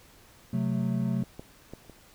triangle chord, F# diminished, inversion second, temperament equal with one note detuned, 130.81 / 184.04 / 220 Hz, C3 / F#3 / A3, 0 / -9 / 0 cents, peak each -28 dBFS, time 0.53-1.23 s, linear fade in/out 5 ms
clicks, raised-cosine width 2 ms, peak -30 / -26 / -26 / -32 dBFS, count 4, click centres 1.237 / 1.395 / 1.736 / 1.897 s
effects pink hiss -56 dBFS RMS until 2.14 s

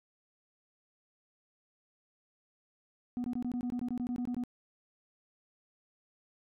sine tone bursts, 245.2 Hz, B3, 12 cents flat, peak -29 dBFS, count 14, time 3.17-4.437 s, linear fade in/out 0 ms, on 71 ms, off 21 ms, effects tanh soft clip ceiling -31 dBFS

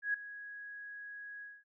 sine tone with ADSR envelope, 1661.2 Hz, G#6, in tune, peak -28 dBFS, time 0.02-1.64 s, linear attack 120 ms, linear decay 5 ms, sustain -16 dB, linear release 220 ms, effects none

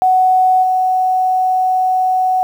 sine tone with level steps, 744 Hz, F#5, 9 cents sharp, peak -8 / -11 dBFS, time 0.02-2.43 s, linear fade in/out 0 ms, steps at 0.62 s, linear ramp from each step 20 ms, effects 7-bit

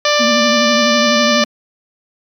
harmonic tone, 591 Hz, D5, 11 cents sharp, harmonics 1 / 2 / 3 / 4 / 5 / 6 / 7 / 8 / 9 / 10, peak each -15 / -18 / -20 / -21 / -22 / -23 / -23 / -24 / -25 / -25 dBFS, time 0.05-1.44 s, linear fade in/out 2 ms
sine tone with vibrato, 233.1 Hz, A#3, in tune, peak -16 dBFS, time 0.19-1.45 s, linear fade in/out 20 ms, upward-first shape triangle, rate 12 Hz, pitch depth 89 cents each way
effects 7-bit

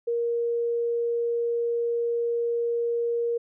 sine tone, 470 Hz, A#4, 14 cents sharp, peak -23 dBFS, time 0.07-3.38 s, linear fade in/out 10 ms, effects none

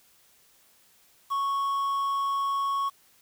triangle tone with quantisation, 1107 Hz, C#6, 3 cents flat, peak -23 dBFS, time 1.3-2.9 s, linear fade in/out 20 ms, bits 8, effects white hiss -61 dBFS RMS until 3.21 s

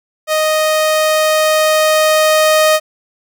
sawtooth tone with level ramp, 622 Hz, D#5, 1 cent flat, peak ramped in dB -8 to -4 dBFS, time 0.27-2.8 s, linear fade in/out 50 ms, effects none

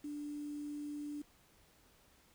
sine tone with quantisation, 293.7 Hz, D4, in tune, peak -40 dBFS, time 0.04-1.22 s, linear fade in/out 5 ms, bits 10, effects pink hiss -67 dBFS RMS until 2.34 s

